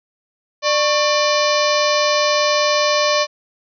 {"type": "harmonic tone with a mistuned harmonic", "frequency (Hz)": 595, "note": "D5", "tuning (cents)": 22, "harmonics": [1, 2, 3, 4, 5, 6, 7, 8, 9, 10], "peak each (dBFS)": [-17, -20, -26, -24, -27, -29, -25, -27, -28, -28], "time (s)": [0.62, 3.27], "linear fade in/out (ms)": 50, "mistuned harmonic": 2, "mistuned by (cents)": -130, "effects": []}